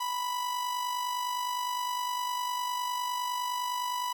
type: tone with amplitude modulation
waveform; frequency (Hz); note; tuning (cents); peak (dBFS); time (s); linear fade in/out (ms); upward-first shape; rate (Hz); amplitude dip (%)
45% pulse; 987.8; B5; 0; -28; 0-4.13; 10; sine; 49.8; 45
effects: none